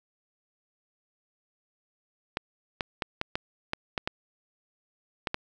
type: clicks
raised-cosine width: 0.3 ms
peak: -12 dBFS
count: 10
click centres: 2.371 / 2.808 / 3.022 / 3.214 / 3.355 / 3.734 / 3.978 / 4.075 / 5.272 / 5.344 s
effects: none